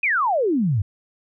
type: exponential sweep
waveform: sine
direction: down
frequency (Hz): 2559 to 91.7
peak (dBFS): -17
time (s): 0.03-0.82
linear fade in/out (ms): 5
effects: none